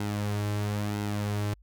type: tone with flanger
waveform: sawtooth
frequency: 103.6 Hz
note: G#2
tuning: 4 cents flat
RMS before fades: -30 dBFS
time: 0-1.54 s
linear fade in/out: 5 ms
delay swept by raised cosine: 1.7 to 4.2 ms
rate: 1 Hz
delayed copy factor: -0.5
effects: added 50 Hz sine -54 dBFS peak until 1.62 s